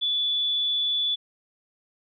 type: tone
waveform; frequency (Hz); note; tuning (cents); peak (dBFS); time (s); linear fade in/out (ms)
sine; 3454; A7; -33; -22; 0.01-1.16; 20
effects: none

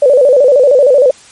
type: tone with vibrato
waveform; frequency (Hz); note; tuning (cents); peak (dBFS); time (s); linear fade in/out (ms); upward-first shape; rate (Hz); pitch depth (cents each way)
sine; 539; C#5; -49; -3; 0.02-1.11; 5; square; 13; 120
effects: white hiss -39 dBFS RMS until 1.31 s + MP3 48 kbps

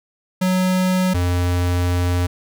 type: tone pair in turn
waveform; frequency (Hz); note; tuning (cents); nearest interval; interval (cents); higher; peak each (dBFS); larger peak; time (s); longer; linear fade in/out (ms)
square; 184.8 / 88.69; F#3 / F2; -2 / +27; octave + minor second; 1271; first; -16 / -17; first; 0.41-1.14 / 1.14-2.27; second; 10
effects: none

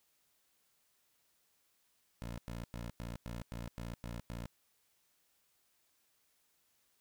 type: tone bursts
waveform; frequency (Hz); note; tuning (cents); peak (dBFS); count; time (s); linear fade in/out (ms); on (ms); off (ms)
15% pulse; 58.2; A#1; -2; -35; 9; 2.22-4.46; 0; 160; 100
effects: white hiss -75 dBFS RMS until 7 s

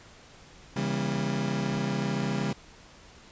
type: chord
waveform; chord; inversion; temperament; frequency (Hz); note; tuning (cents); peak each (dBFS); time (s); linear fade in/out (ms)
35% pulse; C# diminished seventh; none; just; 138.59 / 166.31 / 199.57 / 239.5; C#3 / E3 / G3 / Bb3; 0 / +16 / +31 / +47; -30 / -33 / -29 / -34; 0.76-2.53; 5
effects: pink hiss -52 dBFS RMS until 3.31 s + resampled to 16000 Hz

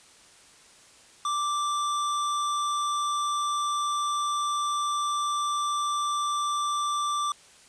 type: tone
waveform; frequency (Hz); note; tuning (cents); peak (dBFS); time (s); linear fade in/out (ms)
square; 1174.7; D6; 0; -26; 1.25-7.32; 2
effects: white hiss -54 dBFS RMS until 7.68 s + resampled to 22050 Hz

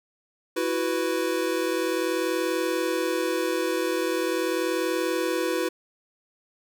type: chord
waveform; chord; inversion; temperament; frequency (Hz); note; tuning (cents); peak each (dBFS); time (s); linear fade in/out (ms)
square; E suspended second; none; equal; 329.6 / 370 / 493.9; E4 / F#4 / B4; 0 / 0 / 0; -29; 0.56-5.69; 10
effects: none

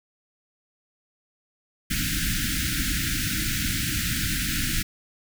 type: band-stop noise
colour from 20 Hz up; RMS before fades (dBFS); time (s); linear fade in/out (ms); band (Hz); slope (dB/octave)
pink; -26; 1.9-4.83; 10; 320 to 1400; 96
effects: none

